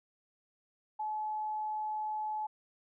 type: tone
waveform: sine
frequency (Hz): 857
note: A5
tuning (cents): -46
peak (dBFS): -33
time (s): 0.99-2.47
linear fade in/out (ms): 10
effects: none